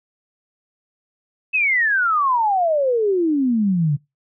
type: exponential sweep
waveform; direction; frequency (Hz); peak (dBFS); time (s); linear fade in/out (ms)
sine; down; 2637 to 138.59; -15; 1.53-3.97; 20
effects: noise-tail reverb RT60 0.2 s tail -22 dB re dry